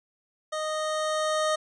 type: tone with level ramp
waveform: 25% pulse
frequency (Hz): 620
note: D#5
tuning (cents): -6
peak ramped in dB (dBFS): -25 to -19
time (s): 0.52-1.56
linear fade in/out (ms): 10
effects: resampled to 22050 Hz